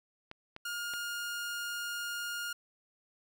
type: clicks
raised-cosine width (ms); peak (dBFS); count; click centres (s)
0.3; -28; 3; 0.314 / 0.564 / 0.937
type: tone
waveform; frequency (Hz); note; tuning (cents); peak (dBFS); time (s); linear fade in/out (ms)
sawtooth; 1418; F6; +26; -32; 0.65-2.53; 5
effects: none